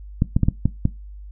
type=clicks; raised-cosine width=5 ms; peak=-4 dBFS; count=6; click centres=0.221 / 0.365 / 0.433 / 0.485 / 0.656 / 0.854 s; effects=noise-tail reverb RT60 0.2 s tail -18 dB re dry + added 50 Hz sine -35 dBFS peak until 1.31 s